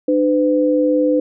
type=tone pair together; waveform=sine; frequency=300.4 / 505.9 Hz; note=D4 / B4; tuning=+39 / +42 cents; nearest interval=major sixth; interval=903 cents; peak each=-15 dBFS; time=0.08-1.2 s; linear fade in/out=5 ms; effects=none